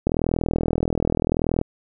click train, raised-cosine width 2 ms, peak -7 dBFS, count 64, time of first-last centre 0.07-1.614 s, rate 40.8 Hz, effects none

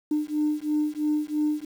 sine beating tone pair, 300 / 303 Hz, D4 / D#4, +37 / -46 cents, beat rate 3 Hz, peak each -25 dBFS, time 0.11-1.65 s, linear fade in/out 5 ms, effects tanh soft clip ceiling -17 dBFS + 8-bit

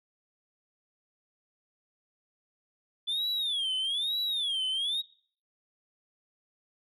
sine tone with vibrato, 3455 Hz, A7, 32 cents flat, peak -25 dBFS, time 3.07-5.02 s, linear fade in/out 20 ms, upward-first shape sine, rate 1.1 Hz, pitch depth 220 cents each way, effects noise-tail reverb RT60 0.5 s tail -23 dB re dry + tanh soft clip ceiling -27 dBFS

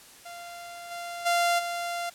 sawtooth tone with level steps, 693 Hz, F5, 14 cents flat, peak -36 / -31 / -18 / -26 dBFS, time 0.25-2.1 s, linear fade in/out 10 ms, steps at 0.9 / 1.25 / 1.58 s, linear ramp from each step 20 ms, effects white hiss -51 dBFS RMS until 2.14 s + low-pass 12000 Hz 12 dB/octave

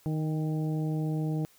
harmonic tone with a mistuned harmonic, 155.5 Hz, D#3, 1 cent flat, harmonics 1 / 2 / 3 / 4 / 5, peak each -28 / -34 / -41 / -46 / -46 dBFS, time 0.06-1.45 s, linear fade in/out 0 ms, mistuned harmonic 5, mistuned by +27 cents, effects white hiss -61 dBFS RMS until 1.58 s

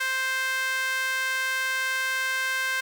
sawtooth tone with high-pass filter, 523.3 Hz, C5, in tune, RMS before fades -27 dBFS, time 0-2.81 s, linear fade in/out 10 ms, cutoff 1600 Hz, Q 2.9, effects 9-bit

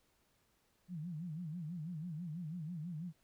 sine tone with vibrato, 164.81 Hz, E3, in tune, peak -40 dBFS, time 0.88-3.13 s, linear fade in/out 50 ms, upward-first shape sine, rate 6.1 Hz, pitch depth 170 cents each way, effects pink hiss -75 dBFS RMS until 3.23 s

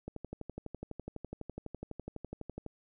click train, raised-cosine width 2 ms, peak -27 dBFS, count 32, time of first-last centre 0.08-2.663 s, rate 12 Hz, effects none

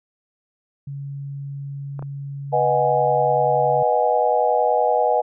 sine tone, 140 Hz, C#3, 18 cents sharp, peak -28 dBFS, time 0.87-3.83 s, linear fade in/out 5 ms
clicks, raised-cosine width 1 ms, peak -22 dBFS, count 2, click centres 1.993 / 2.025 s
sine chord, G# minor seventh, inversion first, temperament equal with one note detuned, 491.9 / 622.3 / 740 / 830.6 Hz, B4 / D#5 / F#5 / G#5, -7 / 0 / 0 / 0 cents, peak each -21 dBFS, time 2.52-5.22 s, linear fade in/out 20 ms
effects none

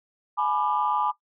sine tone cluster, 843 / 990 / 1192 Hz, G#5 / B5 / D6, +26 / +4 / +25 cents, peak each -26 dBFS, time 0.37-1.12 s, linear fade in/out 20 ms, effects noise-tail reverb RT60 0.1 s tail -17 dB re dry + tanh soft clip ceiling -13 dBFS

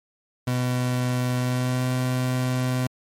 30% pulse tone with pitch glide, 125.1 to 127.21 Hz, B2 to C3, +23 to -48 cents, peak -19 dBFS, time 0.47-2.87 s, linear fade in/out 5 ms, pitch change +29 cents, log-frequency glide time 1.41-1.88 s, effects MP3 64 kbps

